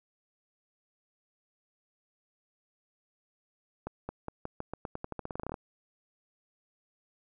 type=accelerating click train; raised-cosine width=1 ms; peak=-22 dBFS; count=20; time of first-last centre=3.87-5.542 s; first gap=220 ms; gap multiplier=0.88; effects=none